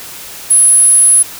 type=tone; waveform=sine; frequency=10690 Hz; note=E9; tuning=23 cents sharp; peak=-4 dBFS; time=0.5-1.23 s; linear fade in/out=10 ms; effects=white hiss -29 dBFS RMS until 1.39 s